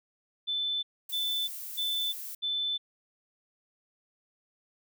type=tone bursts; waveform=sine; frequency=3520 Hz; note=A7; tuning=in tune; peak=-28 dBFS; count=4; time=0.47-2.78 s; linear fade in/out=20 ms; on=360 ms; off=290 ms
type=noise; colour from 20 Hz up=violet; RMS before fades=-40 dBFS; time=1.09-2.35 s; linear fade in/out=5 ms
effects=none